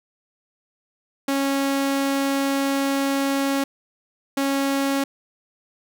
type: tone pair in turn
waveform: sawtooth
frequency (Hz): 275.3 / 275.3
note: C#4 / C#4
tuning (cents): -12 / -12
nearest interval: unison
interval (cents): 0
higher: neither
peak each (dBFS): -16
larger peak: neither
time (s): 1.28-3.64 / 4.37-5.04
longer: first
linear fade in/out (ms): 5
effects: none